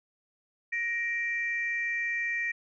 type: tone pair together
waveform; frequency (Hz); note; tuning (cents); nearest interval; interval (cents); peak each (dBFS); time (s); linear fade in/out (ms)
sine; 1874.7 / 2349; A#6 / D7; +9 / 0; major third; 391; -29 / -32; 0.72-2.52; 10
effects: tanh soft clip ceiling -20 dBFS